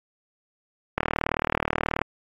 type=click train; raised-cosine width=0.5 ms; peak=-7 dBFS; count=41; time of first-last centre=0.98-2.016 s; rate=38.6 Hz; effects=AAC 48 kbps